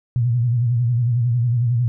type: tone with vibrato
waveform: sine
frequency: 120 Hz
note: B2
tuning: 49 cents flat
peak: -15 dBFS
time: 0.16-1.88 s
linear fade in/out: 0 ms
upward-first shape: sine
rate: 11 Hz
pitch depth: 84 cents each way
effects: none